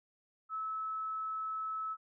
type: tone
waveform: sine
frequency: 1300 Hz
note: E6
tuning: 24 cents flat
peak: -35 dBFS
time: 0.49-1.97 s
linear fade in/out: 50 ms
effects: none